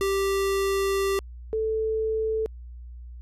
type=tone pair in turn; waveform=square / sine; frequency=391.7 / 439.7 Hz; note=G4 / A4; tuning=-1 / -1 cents; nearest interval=major second; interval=200 cents; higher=second; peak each=-23 dBFS; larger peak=neither; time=0.01-1.19 / 1.53-2.46 s; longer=first; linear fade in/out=0 ms; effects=added 60 Hz sine -38 dBFS peak until 3.21 s + resampled to 32000 Hz